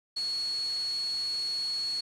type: tone in noise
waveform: sine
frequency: 4358 Hz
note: C#8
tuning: 30 cents flat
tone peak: -29 dBFS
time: 0.16-2.01 s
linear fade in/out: 10 ms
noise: white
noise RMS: -45 dBFS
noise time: 0.16-2.01 s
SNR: +13 dB
effects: resampled to 24000 Hz